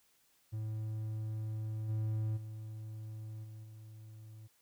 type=tone with level steps; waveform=triangle; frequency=109 Hz; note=A2; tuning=16 cents flat; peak=-34 / -30 / -40 / -44 / -47 dBFS; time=0.52-4.48 s; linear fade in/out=20 ms; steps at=1.88 / 2.36 / 3.43 / 3.63 s; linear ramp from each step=20 ms; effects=white hiss -71 dBFS RMS until 4.61 s